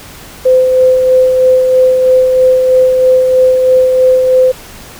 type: tone with tremolo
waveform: sine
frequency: 513 Hz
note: C5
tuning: 34 cents flat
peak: -3 dBFS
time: 0.45-4.52 s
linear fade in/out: 10 ms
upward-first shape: sine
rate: 3.1 Hz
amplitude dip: 35%
effects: pink hiss -32 dBFS RMS until 4.99 s